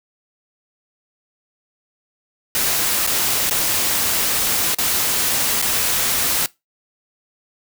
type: noise with dropouts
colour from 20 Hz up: white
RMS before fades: -19 dBFS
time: 2.55-6.46 s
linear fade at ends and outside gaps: 1 ms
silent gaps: 3.066-3.073 / 3.497-3.509 / 4.747-4.785 / 5.617-5.624 s
effects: noise-tail reverb RT60 0.2 s tail -21 dB re dry